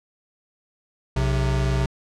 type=tone pair together; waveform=square; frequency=61 / 131.13 Hz; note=B1 / C3; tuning=-21 / +4 cents; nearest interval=octave + minor second; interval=1325 cents; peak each=-23 / -23 dBFS; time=1.16-1.86 s; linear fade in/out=5 ms; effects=low-pass 7000 Hz 12 dB/octave